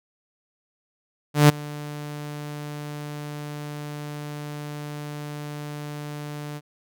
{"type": "tone with ADSR envelope", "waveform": "sawtooth", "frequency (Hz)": 147.8, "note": "D3", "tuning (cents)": 11, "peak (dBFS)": -5, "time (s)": [1.34, 6.61], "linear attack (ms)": 150, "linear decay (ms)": 14, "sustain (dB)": -23, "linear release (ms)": 44, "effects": []}